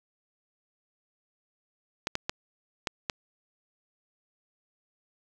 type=clicks; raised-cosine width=0.2 ms; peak=-11 dBFS; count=5; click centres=2.071 / 2.154 / 2.295 / 2.872 / 3.098 s; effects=none